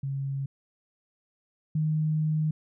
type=tone pair in turn; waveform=sine; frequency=137.2 / 155.04 Hz; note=C#3 / D#3; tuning=-17 / -6 cents; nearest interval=major second; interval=211 cents; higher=second; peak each=-28 / -23 dBFS; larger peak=second; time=0.03-0.46 / 1.75-2.51 s; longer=second; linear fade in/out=5 ms; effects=none